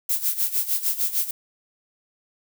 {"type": "noise with tremolo", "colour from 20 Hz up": "violet", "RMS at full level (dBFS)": -21, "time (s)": [0.09, 1.31], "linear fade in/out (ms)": 5, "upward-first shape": "sine", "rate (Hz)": 6.6, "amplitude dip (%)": 80, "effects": []}